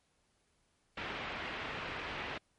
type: low-pass noise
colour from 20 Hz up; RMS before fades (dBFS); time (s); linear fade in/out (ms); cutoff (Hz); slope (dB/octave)
white; -41; 0.97-2.38; 5; 2800; 24
effects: pink hiss -75 dBFS RMS until 2.58 s + MP3 48 kbps